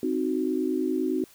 sine chord, C diminished, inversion none, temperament equal, 261.6 / 311.1 / 370 Hz, C4 / Eb4 / Gb4, 0 / 0 / 0 cents, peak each -28 dBFS, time 0.03-1.24 s, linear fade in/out 2 ms, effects white hiss -55 dBFS RMS until 1.34 s

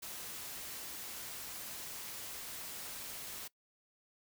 white noise, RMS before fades -45 dBFS, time 0.02-3.48 s, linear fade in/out 10 ms, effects noise-tail reverb RT60 0.1 s tail -21 dB re dry

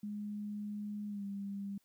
sine tone with pitch glide, 207.7 to 199.12 Hz, G#3 to G3, 0 to +27 cents, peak -38 dBFS, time 0.03-1.78 s, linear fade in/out 5 ms, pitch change -73 cents, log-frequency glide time 1.08-1.24 s, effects white hiss -75 dBFS RMS until 1.84 s

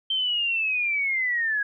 sine linear sweep, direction down, 3136 to 1642 Hz, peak -22 dBFS, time 0.1-1.63 s, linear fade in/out 5 ms, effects none

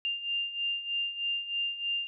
sine beating tone pair, 2794 / 2797.2 Hz, F7 / F7, 0 / +2 cents, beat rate 3.2 Hz, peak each -36 / -31 dBFS, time 0.05-2.07 s, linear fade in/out 0 ms, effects none

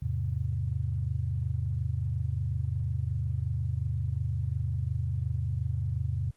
sine chord, E augmented, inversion none, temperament equal with one note detuned, 82.41 / 105.28 / 130.81 Hz, E2 / G#2 / B#2, 0 / +24 / 0 cents, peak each -32 dBFS, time 0.02-6.31 s, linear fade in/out 5 ms, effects pink hiss -67 dBFS RMS until 6.36 s + Opus 24 kbps

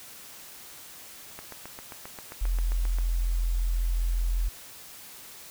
click train, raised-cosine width 0.5 ms, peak -25 dBFS, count 13, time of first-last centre 1.39-2.986 s, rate 7.52 Hz
sine tone, 42.75 Hz, F1, 36 cents flat, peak -23 dBFS, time 2.41-4.49 s, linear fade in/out 10 ms
effects white hiss -46 dBFS RMS until 5.5 s

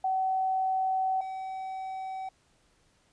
sine / triangle tone pair in turn, 758 / 760.7 Hz, F#5 / F#5, +42 / +48 cents, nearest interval unison, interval 6 cents, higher second, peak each -25 / -32 dBFS, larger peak first, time 0.04-1.21 / 1.21-2.29 s, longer first, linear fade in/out 5 ms, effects pink hiss -67 dBFS RMS until 3.12 s + resampled to 22050 Hz

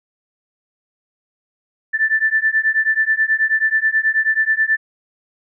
sine beating tone pair, 1760 / 1769.3 Hz, A6 / A6, 0 / +9 cents, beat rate 9.3 Hz, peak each -17 dBFS, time 1.93-4.77 s, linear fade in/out 20 ms, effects none

